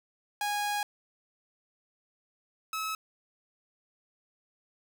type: tone pair in turn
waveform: sawtooth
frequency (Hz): 825 / 1292.7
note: G#5 / E6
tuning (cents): -12 / -34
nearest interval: minor sixth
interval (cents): 778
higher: second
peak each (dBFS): -25 / -28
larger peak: first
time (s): 0.41-0.83 / 2.73-2.95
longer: first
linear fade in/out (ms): 2
effects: none